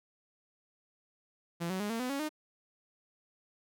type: tone with pitch steps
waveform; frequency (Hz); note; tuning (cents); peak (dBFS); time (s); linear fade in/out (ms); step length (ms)
sawtooth; 170 / 187.54 / 206.9 / 228.2 / 251.8 / 277.8 / 306.4; F3 / F#3 / G#3 / A#3 / B3 / C#4 / D#4; -46 / +24 / -6 / -37 / +34 / +4 / -27; -29; 1.6-2.293; 20; 99
effects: none